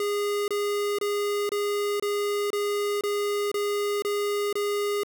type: tone bursts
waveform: square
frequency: 410 Hz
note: G#4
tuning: 22 cents flat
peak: -25 dBFS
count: 10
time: 0-5.034 s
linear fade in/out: 2 ms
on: 480 ms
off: 26 ms
effects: none